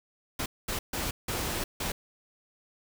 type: noise bursts at uneven times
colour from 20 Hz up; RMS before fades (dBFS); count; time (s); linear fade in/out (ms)
pink; -32; 5; 0.39-0.46 / 0.68-0.79 / 0.93-1.11 / 1.28-1.64 / 1.8-1.92; 5
effects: none